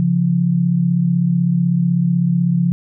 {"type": "tone pair together", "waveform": "sine", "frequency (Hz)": [138.59, 174.61], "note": ["C#3", "F3"], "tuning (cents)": [0, 0], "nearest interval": "major third", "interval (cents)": 400, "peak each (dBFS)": [-18, -14], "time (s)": [0, 2.72], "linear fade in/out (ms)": 0, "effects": []}